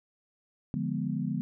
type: chord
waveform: sine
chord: D diminished seventh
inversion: none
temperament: equal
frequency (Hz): 146.83 / 174.61 / 207.7 / 246.9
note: D3 / F3 / Ab3 / Cb4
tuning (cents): 0 / 0 / 0 / 0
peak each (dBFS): -34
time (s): 0.74-1.41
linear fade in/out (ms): 0
effects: none